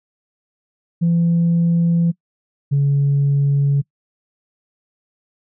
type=tone pair in turn; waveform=sine; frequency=169.3 / 140.97 Hz; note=E3 / C#3; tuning=+46 / +29 cents; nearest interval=minor third; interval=317 cents; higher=first; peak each=-11 dBFS; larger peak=neither; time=1.01-2.12 / 2.71-3.82 s; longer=neither; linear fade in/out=20 ms; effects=noise-tail reverb RT60 0.1 s tail -24 dB re dry + tanh soft clip ceiling -10 dBFS

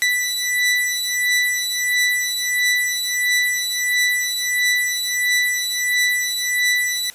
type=beating tone pair; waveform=sawtooth; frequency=1975.5 / 1977 Hz; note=B6 / B6; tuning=0 / +1 cents; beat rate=1.5 Hz; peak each=-17 dBFS; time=0.02-7.1 s; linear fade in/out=0 ms; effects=white hiss -44 dBFS RMS until 7.14 s + resampled to 32000 Hz

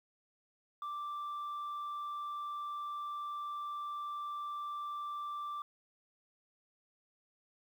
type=tone; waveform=sine; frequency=1174.7 Hz; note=D6; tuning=in tune; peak=-35 dBFS; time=0.82-5.62 s; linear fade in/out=2 ms; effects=tanh soft clip ceiling -37 dBFS + 11-bit

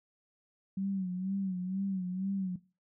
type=tone with vibrato; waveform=sine; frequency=188.6 Hz; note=F#3; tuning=33 cents sharp; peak=-31 dBFS; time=0.77-2.56 s; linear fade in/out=5 ms; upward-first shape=sine; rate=2.1 Hz; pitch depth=77 cents each way; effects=noise-tail reverb RT60 0.3 s tail -18 dB re dry

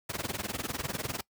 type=noise with tremolo; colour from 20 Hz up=pink; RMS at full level=-31 dBFS; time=0.09-1.21 s; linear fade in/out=5 ms; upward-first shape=triangle; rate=20 Hz; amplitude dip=100%; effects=noise-tail reverb RT60 0.1 s tail -22 dB re dry + high-pass 80 Hz 12 dB/octave

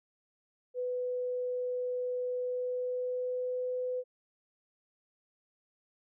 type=tone with pitch glide; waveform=sine; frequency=497.9 to 502.8 Hz; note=B4 to B4; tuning=+14 to +31 cents; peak=-31 dBFS; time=0.74-4.04 s; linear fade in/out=50 ms; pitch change=+17 cents; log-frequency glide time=2.33-3.76 s; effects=none

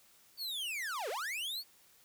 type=linear two-way sweep; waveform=45% pulse; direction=down then up; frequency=4597 to 388.8 to 4597 Hz; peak=-36 dBFS; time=0.37-1.64 s; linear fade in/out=50 ms; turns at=1.09 s; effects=white hiss -64 dBFS RMS until 2.04 s

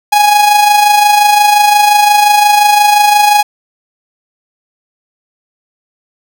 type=tone with amplitude modulation; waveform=45% pulse; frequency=830.6 Hz; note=G#5; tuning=in tune; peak=-3 dBFS; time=0.12-3.43 s; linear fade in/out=10 ms; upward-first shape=sine; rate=25.7 Hz; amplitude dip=45%; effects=none

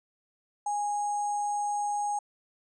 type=tone with sample-and-hold; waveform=sine; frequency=824 Hz; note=G#5; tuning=14 cents flat; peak=-27 dBFS; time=0.66-2.19 s; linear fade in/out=5 ms; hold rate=7350 Hz; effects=resampled to 24000 Hz

